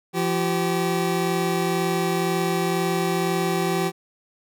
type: tone pair together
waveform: 25% pulse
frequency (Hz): 171.5 / 385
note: F3 / G4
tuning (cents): -31 / -31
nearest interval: octave + major second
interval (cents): 1400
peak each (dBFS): -20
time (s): 0.13-3.92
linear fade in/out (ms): 50
effects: none